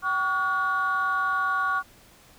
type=tone cluster; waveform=sine; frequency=767 / 1131 / 1443 Hz; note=G5 / C#6 / F#6; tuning=-38 / +34 / -44 cents; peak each=-33 / -24 / -25 dBFS; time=0.02-1.83 s; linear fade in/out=50 ms; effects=tanh soft clip ceiling -16 dBFS + pink hiss -54 dBFS RMS until 2.38 s